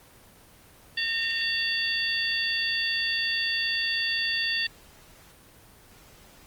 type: harmonic tone with a mistuned harmonic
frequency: 916 Hz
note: A#5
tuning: 31 cents flat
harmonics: 2 / 3 / 4 / 5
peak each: -29 / -31 / -31 / -30 dBFS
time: 0.97-4.67 s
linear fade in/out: 5 ms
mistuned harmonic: 4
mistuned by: -100 cents
effects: pink hiss -53 dBFS RMS until 6.46 s + Opus 24 kbps